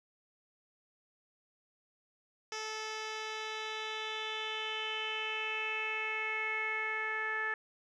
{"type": "tone with low-pass filter sweep", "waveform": "10% pulse", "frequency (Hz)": 436, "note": "A4", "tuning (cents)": -16, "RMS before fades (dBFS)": -37, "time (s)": [2.52, 7.54], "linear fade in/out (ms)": 2, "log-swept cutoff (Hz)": [5100, 1800], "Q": 5.3, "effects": []}